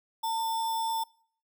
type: tone with sample-and-hold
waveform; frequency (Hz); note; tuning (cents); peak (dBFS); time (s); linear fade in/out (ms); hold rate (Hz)
sine; 902; A5; +43; -27; 0.23-1.04; 10; 4410
effects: noise-tail reverb RT60 0.6 s tail -25 dB re dry